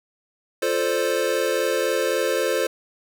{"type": "chord", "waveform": "square", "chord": "D minor seventh", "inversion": "first", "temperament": "equal", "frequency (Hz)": [349.2, 440, 523.3, 587.3], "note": ["F4", "A4", "C5", "D5"], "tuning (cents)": [0, 0, 0, 0], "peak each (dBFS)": [-29, -26, -24, -30], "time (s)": [0.62, 2.67], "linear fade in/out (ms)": 5, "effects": []}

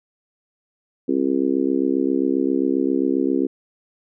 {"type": "harmonic tone", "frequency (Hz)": 67.5, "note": "C#2", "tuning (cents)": -45, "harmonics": [3, 4, 5, 6, 7], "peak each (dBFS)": [-31, -20, -22, -25, -30], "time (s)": [1.08, 3.47], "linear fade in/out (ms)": 10, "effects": []}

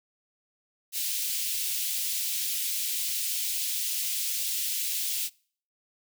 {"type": "high-pass noise", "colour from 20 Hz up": "white", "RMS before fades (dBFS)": -30, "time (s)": [0.92, 5.3], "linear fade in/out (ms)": 50, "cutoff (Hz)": 2600, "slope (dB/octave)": 24, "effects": ["noise-tail reverb RT60 0.5 s tail -25 dB re dry"]}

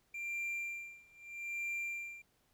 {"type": "tone with tremolo", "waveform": "triangle", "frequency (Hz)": 2374, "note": "D7", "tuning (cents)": 18, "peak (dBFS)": -34, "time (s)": [0.14, 2.22], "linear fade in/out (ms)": 5, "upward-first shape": "sine", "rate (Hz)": 0.79, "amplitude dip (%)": 95, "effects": ["pink hiss -74 dBFS RMS until 2.53 s"]}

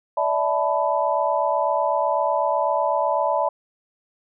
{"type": "tone cluster", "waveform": "sine", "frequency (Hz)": [581, 649, 873, 995], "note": ["D5", "E5", "A5", "B5"], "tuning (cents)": [-19, -27, -14, 13], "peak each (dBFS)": -24, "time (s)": [0.17, 3.49], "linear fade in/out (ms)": 5, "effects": []}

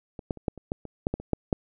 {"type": "clicks", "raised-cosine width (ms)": 2, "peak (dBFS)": [-24, -14, -29, -12, -28, -15, -25, -11, -14, -25, -10, -9], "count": 12, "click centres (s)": [0.192, 0.308, 0.373, 0.482, 0.577, 0.719, 0.853, 1.069, 1.14, 1.2, 1.333, 1.528], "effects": []}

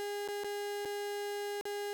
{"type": "tone with dropouts", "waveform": "35% pulse", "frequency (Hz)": 408.6, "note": "G#4", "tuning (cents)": -28, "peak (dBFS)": -34, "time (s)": [0, 1.93], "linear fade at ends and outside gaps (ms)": 0, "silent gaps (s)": [[0.277, 0.286], [0.436, 0.444], [0.85, 0.855], [1.611, 1.654]], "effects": ["12-bit"]}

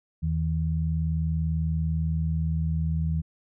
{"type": "tone pair together", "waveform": "sine", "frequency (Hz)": [80.2, 160.4], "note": ["E2", "E3"], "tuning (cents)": [-47, -47], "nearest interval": "octave", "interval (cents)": 1200, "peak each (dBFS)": -26, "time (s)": [0.22, 3.22], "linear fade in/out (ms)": 20, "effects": []}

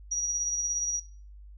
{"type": "tone with tremolo", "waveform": "sine", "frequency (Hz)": 5770, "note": "F#8", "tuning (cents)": -44, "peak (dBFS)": -25, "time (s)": [0.11, 1], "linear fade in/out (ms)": 10, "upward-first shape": "sine", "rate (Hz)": 17, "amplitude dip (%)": 45, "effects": ["noise-tail reverb RT60 0.4 s tail -18 dB re dry", "added 50 Hz sine -45 dBFS peak until 1.57 s"]}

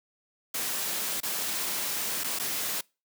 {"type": "noise with dropouts", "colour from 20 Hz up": "white", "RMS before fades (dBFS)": -31, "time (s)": [0.54, 2.81], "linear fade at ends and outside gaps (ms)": 5, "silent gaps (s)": [[1.204, 1.231], [2.237, 2.241], [2.389, 2.396]], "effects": ["noise-tail reverb RT60 0.3 s tail -26 dB re dry", "high-pass 150 Hz 12 dB/octave"]}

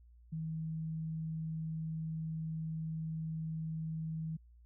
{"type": "tone with vibrato", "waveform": "sine", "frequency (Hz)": 160, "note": "D#3", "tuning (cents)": 49, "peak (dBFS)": -36, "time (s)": [0.32, 4.37], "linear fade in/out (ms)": 10, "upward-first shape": "sine", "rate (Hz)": 20, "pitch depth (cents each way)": 14, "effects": ["added 59 Hz sine -57 dBFS peak until 4.65 s"]}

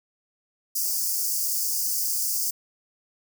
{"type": "high-pass noise", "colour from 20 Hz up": "white", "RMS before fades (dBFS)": -26, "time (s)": [0.75, 2.51], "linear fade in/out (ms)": 10, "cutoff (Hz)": 4700, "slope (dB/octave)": 96, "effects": []}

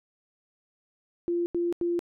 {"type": "tone bursts", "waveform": "sine", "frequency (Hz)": 345.5, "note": "F4", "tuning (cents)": -19, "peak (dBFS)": -24, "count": 3, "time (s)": [1.28, 1.992], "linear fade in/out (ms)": 0, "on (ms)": 180, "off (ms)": 86, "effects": []}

